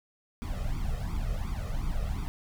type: noise with flanger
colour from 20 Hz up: brown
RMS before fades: -31 dBFS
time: 0.42-2.28 s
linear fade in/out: 0 ms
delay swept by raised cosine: 0.85 to 1.62 ms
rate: 2.8 Hz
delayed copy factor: +1
effects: none